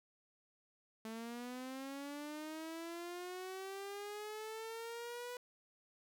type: linear sweep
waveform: sawtooth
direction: up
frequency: 219.7 to 493.9 Hz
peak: -40 dBFS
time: 1.05-5.37 s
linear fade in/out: 2 ms
effects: none